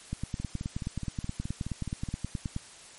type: two click trains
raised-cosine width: 5 ms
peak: -19 / -22 dBFS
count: 24 / 9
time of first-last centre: 0.13-2.564 / 0.4-2.088 s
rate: 9.45 / 4.74 Hz
effects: white hiss -50 dBFS RMS until 2.98 s + MP3 48 kbps